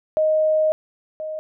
sine tone pair in turn, 623 / 623 Hz, D#5 / D#5, +2 / +2 cents, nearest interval unison, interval 0 cents, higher neither, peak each -15 / -26 dBFS, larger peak first, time 0.17-0.72 / 1.2-1.39 s, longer first, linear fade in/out 0 ms, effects none

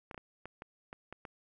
clicks, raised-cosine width 0.5 ms, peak -29 dBFS, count 8, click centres 0.112 / 0.145 / 0.178 / 0.456 / 0.621 / 0.929 / 1.126 / 1.252 s, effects none

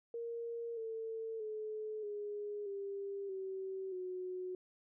sine tone with pitch steps, 466.2 / 448 / 430.5 / 413.7 / 397.5 / 382 / 367 Hz, A#4 / A4 / A4 / G#4 / G4 / G4 / F#4, 0 / +31 / -38 / -7 / +24 / -45 / -14 cents, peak -39 dBFS, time 0.14-4.55 s, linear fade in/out 2 ms, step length 630 ms, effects none

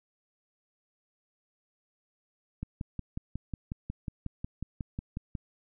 click train, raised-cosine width 5 ms, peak -22 dBFS, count 16, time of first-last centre 2.63-5.352 s, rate 5.51 Hz, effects none

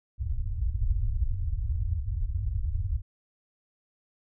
pink low-pass noise, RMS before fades -28 dBFS, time 0.18-3.02 s, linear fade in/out 50 ms, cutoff 110 Hz, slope 96 dB/octave, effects none

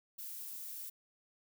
violet noise, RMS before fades -45 dBFS, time 0.18-0.9 s, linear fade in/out 10 ms, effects none

